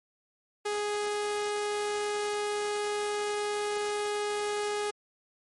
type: tone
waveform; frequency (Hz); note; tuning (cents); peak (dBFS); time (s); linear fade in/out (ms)
sawtooth; 415.3; G#4; 0; -25; 0.65-4.91; 10
effects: MP3 48 kbps